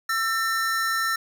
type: tone pair together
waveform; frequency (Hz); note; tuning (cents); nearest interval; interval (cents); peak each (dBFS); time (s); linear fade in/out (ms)
square; 1338.5 / 1810; E6 / A6; +26 / +48; perfect fourth; 522; -26; 0.09-1.16; 5
effects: none